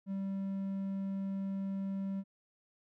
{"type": "tone", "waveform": "triangle", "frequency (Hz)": 194.6, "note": "G3", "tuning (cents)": -12, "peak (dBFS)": -32, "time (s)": [0.06, 2.24], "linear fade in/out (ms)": 50, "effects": []}